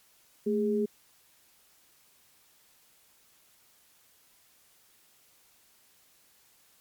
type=tone pair together; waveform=sine; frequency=218.6 / 412.6 Hz; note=A3 / G#4; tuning=-11 / -11 cents; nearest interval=major seventh; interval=1100 cents; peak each=-28 / -27 dBFS; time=0.46-0.86 s; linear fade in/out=10 ms; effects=white hiss -63 dBFS RMS until 6.8 s + MP3 96 kbps